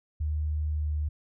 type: tone with pitch glide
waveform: sine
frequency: 76.1 to 75.18 Hz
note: D#2 to D2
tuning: -38 to +41 cents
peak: -26 dBFS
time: 0.2-1.09 s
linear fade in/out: 10 ms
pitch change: -21 cents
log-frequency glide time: 0.72-0.94 s
effects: none